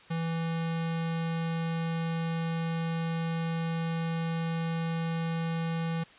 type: tone with notch filter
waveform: square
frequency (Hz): 164.9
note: E3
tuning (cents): +1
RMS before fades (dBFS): -31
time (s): 0.1-6.04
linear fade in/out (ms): 10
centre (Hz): 370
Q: 1.8
effects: white hiss -54 dBFS RMS until 6.18 s + resampled to 8000 Hz